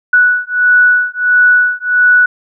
sine beating tone pair, 1475 / 1476.5 Hz, F#6 / F#6, -6 / -4 cents, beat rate 1.5 Hz, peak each -10 / -10 dBFS, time 0.13-2.26 s, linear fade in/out 5 ms, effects none

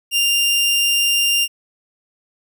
sawtooth tone, 2794 Hz, F7, in tune, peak -11 dBFS, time 0.11-1.48 s, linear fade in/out 50 ms, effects none

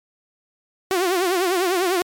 sawtooth tone with vibrato, 364.5 Hz, F#4, 26 cents flat, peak -14 dBFS, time 0.91-2.02 s, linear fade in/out 0 ms, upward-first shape triangle, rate 10 Hz, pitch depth 140 cents each way, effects MP3 96 kbps

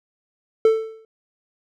triangle tone with exponential decay, 443.4 Hz, A4, 13 cents sharp, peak -7 dBFS, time 0.65-1.05 s, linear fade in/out 2 ms, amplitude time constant 85 ms, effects none

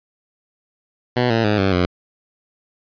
10% pulse tone with pitch steps, 123.47 / 113.88 / 105.03 / 96.87 / 89.35 Hz, B2 / A#2 / G#2 / G2 / F2, 0 / -40 / +20 / -20 / +40 cents, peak -7 dBFS, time 1.16-1.86 s, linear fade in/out 10 ms, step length 140 ms, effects resampled to 11025 Hz

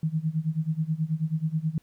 sine tone with tremolo, 158.3 Hz, D#3, 30 cents sharp, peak -21 dBFS, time 0.03-1.78 s, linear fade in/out 2 ms, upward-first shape sine, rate 9.3 Hz, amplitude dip 90%, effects pink hiss -66 dBFS RMS until 1.82 s

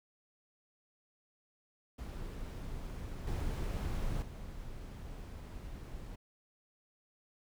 brown noise with level steps, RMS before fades -42 / -36 / -45 dBFS, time 1.98-6.16 s, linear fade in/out 10 ms, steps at 3.27 / 4.22 s, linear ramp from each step 2 ms, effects none

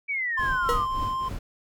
sine exponential sweep, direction down, 2320 to 1146 Hz, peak -25 dBFS, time 0.08-0.86 s, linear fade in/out 20 ms
triangle tone with vibrato, 1046.5 Hz, C6, in tune, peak -24 dBFS, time 0.37-1.29 s, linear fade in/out 10 ms, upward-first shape triangle, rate 4 Hz, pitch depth 8 cents each way
brown noise with tremolo, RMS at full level -30 dBFS, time 0.39-1.39 s, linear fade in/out 5 ms, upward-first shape triangle, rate 3.5 Hz, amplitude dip 90%
40% pulse tone with exponential decay, 479.7 Hz, A#4, 50 cents sharp, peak -20 dBFS, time 0.69-0.91 s, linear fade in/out 0 ms, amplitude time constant 46 ms
effects none

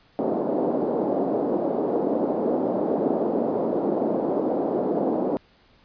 pink band-pass noise, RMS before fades -24 dBFS, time 0.19-5.37 s, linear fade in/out 0 ms, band 240 to 680 Hz, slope 24 dB/octave, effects pink hiss -58 dBFS RMS until 5.84 s + resampled to 11025 Hz

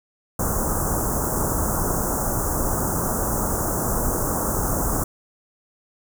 pink band-stop noise, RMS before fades -23 dBFS, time 0.39-5.04 s, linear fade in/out 5 ms, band 1400 to 6400 Hz, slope 48 dB/octave, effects none

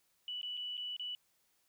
sine tone with dropouts, 2960 Hz, F#7, in tune, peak -38 dBFS, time 0.28-1.15 s, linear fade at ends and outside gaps 1 ms, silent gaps 0.414-0.43 / 0.57-0.574 / 0.77-0.777 / 0.965-0.996 s, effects white hiss -75 dBFS RMS until 1.68 s

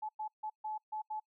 sine tone bursts at uneven times, 860 Hz, A5, 40 cents flat, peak -36 dBFS, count 6, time 0.02-0.09 / 0.19-0.28 / 0.43-0.5 / 0.64-0.78 / 0.92-1.02 / 1.1-1.2 s, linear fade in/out 10 ms, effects noise-tail reverb RT60 0.1 s tail -26 dB re dry

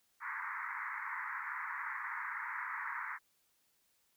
white band-pass noise, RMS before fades -41 dBFS, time 0.2-3.19 s, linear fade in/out 50 ms, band 900 to 2100 Hz, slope 96 dB/octave, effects white hiss -75 dBFS RMS until 4.16 s

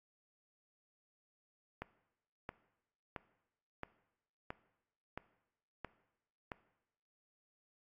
click train, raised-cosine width 0.5 ms, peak -26 dBFS, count 8, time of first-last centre 1.82-6.518 s, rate 1.49 Hz, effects noise-tail reverb RT60 0.9 s tail -18 dB re dry + AAC 48 kbps

